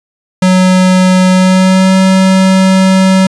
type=tone with pitch glide; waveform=square; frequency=185 to 189.32 Hz; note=F#3 to F#3; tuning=0 to +40 cents; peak=-5 dBFS; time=0.42-3.27 s; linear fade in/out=5 ms; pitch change=+40 cents; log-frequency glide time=1.31-1.95 s; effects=resampled to 22050 Hz